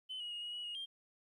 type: tone with pitch steps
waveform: sine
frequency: 3041 / 2899 / 2866 / 2896 / 2925 / 2874 / 3192 Hz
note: F#7 / F#7 / F7 / F#7 / F#7 / F7 / G7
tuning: +47 / -36 / +44 / -38 / -21 / +49 / +31 cents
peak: -39 dBFS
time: 0.09-0.86 s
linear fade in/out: 20 ms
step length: 110 ms
effects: tanh soft clip ceiling -38 dBFS + 13-bit